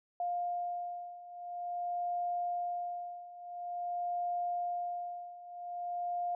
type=beating tone pair; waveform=sine; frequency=704 / 704.48 Hz; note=F5 / F5; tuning=+14 / +15 cents; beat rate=0.48 Hz; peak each=-39 / -36 dBFS; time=0.2-6.35 s; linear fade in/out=2 ms; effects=none